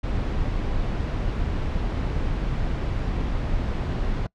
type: noise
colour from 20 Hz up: brown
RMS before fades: -25 dBFS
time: 0.03-4.27 s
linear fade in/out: 10 ms
effects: noise-tail reverb RT60 0.1 s tail -24 dB re dry + low-pass 4000 Hz 12 dB/octave